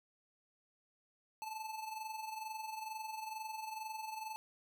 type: tone with amplitude modulation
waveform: square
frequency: 873 Hz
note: A5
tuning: 14 cents flat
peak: -40 dBFS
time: 1.42-4.36 s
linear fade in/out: 0 ms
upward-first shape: sine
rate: 22.2 Hz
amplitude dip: 60%
effects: none